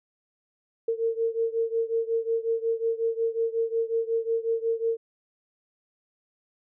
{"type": "beating tone pair", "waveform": "sine", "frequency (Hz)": [454.2, 459.7], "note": ["A#4", "A#4"], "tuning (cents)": [-45, -24], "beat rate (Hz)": 5.5, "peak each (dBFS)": [-26, -28], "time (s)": [0.88, 4.97], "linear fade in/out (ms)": 5, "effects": []}